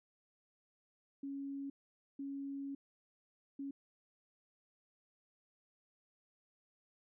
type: tone bursts at uneven times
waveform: sine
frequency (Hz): 277.2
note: C#4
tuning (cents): 0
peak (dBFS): -40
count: 3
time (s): 1.23-1.7 / 2.19-2.75 / 3.59-3.71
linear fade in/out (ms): 5
effects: none